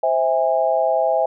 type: chord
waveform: sine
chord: C augmented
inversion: none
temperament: just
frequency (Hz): 523.3 / 654.1 / 817.6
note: C5 / E5 / G#5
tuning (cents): 0 / -14 / -27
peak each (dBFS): -21 / -18 / -21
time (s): 0.03-1.26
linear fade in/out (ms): 5
effects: none